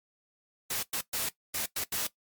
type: noise bursts at uneven times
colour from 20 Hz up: white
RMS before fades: -32 dBFS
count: 6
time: 0.7-0.83 / 0.93-1.01 / 1.13-1.29 / 1.54-1.66 / 1.76-1.84 / 1.92-2.07 s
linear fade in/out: 5 ms
effects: noise-tail reverb RT60 0.1 s tail -17 dB re dry + MP3 96 kbps